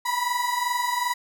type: tone pair together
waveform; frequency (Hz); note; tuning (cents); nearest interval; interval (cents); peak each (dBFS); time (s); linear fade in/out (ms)
35% pulse; 965.2 / 987.8; B5 / B5; -40 / 0; unison; 40; -25 / -24; 0.05-1.14; 10
effects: none